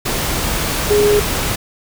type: tone in noise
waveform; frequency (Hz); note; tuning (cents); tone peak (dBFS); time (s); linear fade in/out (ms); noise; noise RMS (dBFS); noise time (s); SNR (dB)
sine; 415.3; G#4; 0; -10; 0.9-1.2; 10; pink; -19; 0.05-1.56; +6
effects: none